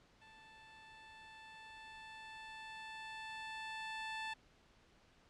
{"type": "tone with level ramp", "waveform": "15% pulse", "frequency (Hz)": 880, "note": "A5", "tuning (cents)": 0, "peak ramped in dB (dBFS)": [-53, -34], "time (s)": [0.21, 4.34], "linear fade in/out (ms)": 10, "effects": ["pink hiss -68 dBFS RMS until 5.29 s", "low-pass 5000 Hz 12 dB/octave"]}